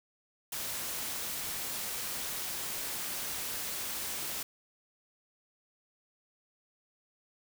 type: noise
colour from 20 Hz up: white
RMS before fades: -37 dBFS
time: 0.52-4.43 s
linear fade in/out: 5 ms
effects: none